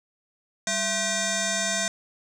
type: tone with frequency modulation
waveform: sine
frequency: 2794 Hz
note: F7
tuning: in tune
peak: -22 dBFS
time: 0.67-1.88 s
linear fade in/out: 2 ms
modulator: 866 Hz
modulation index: 5.6
effects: tanh soft clip ceiling -20 dBFS + 10-bit